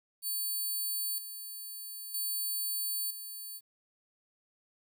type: tone with tremolo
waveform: 5% pulse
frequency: 4500 Hz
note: C#8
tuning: 25 cents sharp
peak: -25 dBFS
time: 0.22-3.61 s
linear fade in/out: 50 ms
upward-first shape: square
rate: 0.52 Hz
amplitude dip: 65%
effects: 11-bit